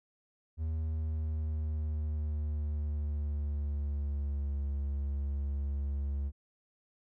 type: tone with pitch glide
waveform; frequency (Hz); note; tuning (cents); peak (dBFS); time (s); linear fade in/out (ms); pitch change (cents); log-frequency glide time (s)
triangle; 79.3 to 70.24; D#2 to C#2; +33 to +23; -29; 0.57-6.32; 50; -210; 0.71-4.62
effects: none